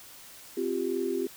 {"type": "chord", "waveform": "sine", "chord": "C suspended fourth", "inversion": "none", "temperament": "equal", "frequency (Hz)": [261.6, 349.2, 392], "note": ["C4", "F4", "G4"], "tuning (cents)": [0, 0, 0], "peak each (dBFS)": [-34, -31, -30], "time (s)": [0.57, 1.27], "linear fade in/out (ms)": 5, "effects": ["white hiss -49 dBFS RMS until 1.36 s"]}